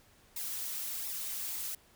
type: noise with flanger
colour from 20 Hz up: blue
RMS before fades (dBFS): -38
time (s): 0.36-1.75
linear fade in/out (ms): 5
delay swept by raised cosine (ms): 0.64 to 5.64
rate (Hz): 1.4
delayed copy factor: -0.7
effects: pink hiss -63 dBFS RMS until 1.95 s